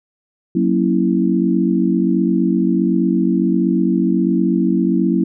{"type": "chord", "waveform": "sine", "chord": "F# dominant seventh", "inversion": "none", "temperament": "equal with one note detuned", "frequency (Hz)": [185, 233.1, 274.5, 329.6], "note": ["F#3", "A#3", "C#4", "E4"], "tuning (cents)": [0, 0, -17, 0], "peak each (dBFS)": [-17, -19, -20, -18], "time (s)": [0.55, 5.24], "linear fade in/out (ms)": 5, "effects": []}